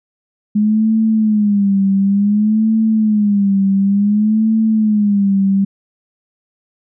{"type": "tone with vibrato", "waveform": "sine", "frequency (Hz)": 207.7, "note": "G#3", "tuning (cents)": 0, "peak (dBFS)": -10, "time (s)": [0.55, 5.65], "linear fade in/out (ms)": 10, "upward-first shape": "sine", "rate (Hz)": 0.56, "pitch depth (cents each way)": 110, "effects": []}